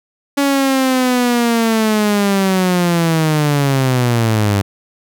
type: linear sweep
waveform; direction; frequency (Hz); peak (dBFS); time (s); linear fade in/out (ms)
sawtooth; down; 282.8 to 97.6; -8; 0.37-4.62; 10
effects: none